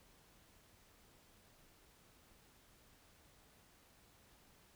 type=silence; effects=pink hiss -67 dBFS RMS until 4.75 s